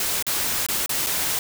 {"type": "noise with dropouts", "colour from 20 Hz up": "white", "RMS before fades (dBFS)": -24, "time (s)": [0, 1.39], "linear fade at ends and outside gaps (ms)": 2, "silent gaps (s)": [[0.226, 0.266], [0.665, 0.686], [0.861, 0.893], [1.064, 1.068]], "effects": []}